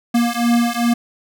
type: beating tone pair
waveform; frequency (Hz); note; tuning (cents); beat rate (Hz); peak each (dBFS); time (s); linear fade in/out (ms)
square; 235.3 / 237.8; A#3 / A#3; +16 / +35; 2.5; -18; 0.14-0.94; 10
effects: none